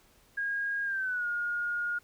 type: tone with pitch glide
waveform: sine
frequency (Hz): 1631 to 1428.1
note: G#6 to F6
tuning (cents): -32 to +38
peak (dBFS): -29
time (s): 0.37-1.99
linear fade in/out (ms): 10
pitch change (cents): -230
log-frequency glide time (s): 0.84-1.27
effects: pink hiss -63 dBFS RMS until 2.03 s